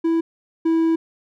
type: tone pair in turn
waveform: triangle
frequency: 329.6 / 326.9 Hz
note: E4 / E4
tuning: 0 / -14 cents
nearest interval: unison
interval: 14 cents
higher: first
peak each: -14 / -13 dBFS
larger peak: second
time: 0.04-0.21 / 0.65-0.96 s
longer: second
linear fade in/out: 10 ms
effects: none